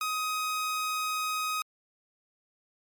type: tone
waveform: sawtooth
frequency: 1257 Hz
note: D#6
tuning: 17 cents sharp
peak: -25 dBFS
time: 0.01-1.62 s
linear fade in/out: 2 ms
effects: MP3 96 kbps